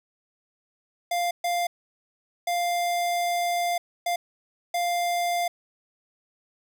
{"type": "tone bursts at uneven times", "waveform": "square", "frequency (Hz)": 698.5, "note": "F5", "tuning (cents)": 0, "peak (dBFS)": -24, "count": 5, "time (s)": [[1.11, 1.31], [1.44, 1.67], [2.47, 3.78], [4.06, 4.16], [4.74, 5.48]], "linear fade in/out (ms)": 5, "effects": []}